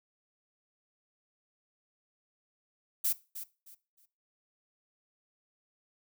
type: noise with echo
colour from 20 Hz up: violet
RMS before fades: -29 dBFS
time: 3.04-3.13 s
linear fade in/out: 10 ms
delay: 310 ms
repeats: 3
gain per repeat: -12 dB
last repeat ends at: 4.06 s
effects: noise-tail reverb RT60 0.3 s tail -18 dB re dry